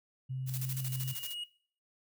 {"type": "tone with vibrato", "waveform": "sine", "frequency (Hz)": 130, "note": "C3", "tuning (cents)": -11, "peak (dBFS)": -34, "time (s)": [0.29, 1.14], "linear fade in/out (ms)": 20, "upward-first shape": "square", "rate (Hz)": 2.8, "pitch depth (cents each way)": 9}
{"type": "tone with exponential growth", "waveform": "triangle", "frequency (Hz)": 2883, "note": "F#7", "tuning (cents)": -46, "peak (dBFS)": -33, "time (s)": [0.29, 1.44], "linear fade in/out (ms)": 5, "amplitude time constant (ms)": 250}
{"type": "noise with tremolo", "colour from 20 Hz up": "blue", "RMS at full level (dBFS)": -39, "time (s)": [0.46, 1.35], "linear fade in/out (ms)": 50, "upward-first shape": "square", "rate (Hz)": 13, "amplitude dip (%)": 70}
{"effects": ["noise-tail reverb RT60 0.5 s tail -19 dB re dry"]}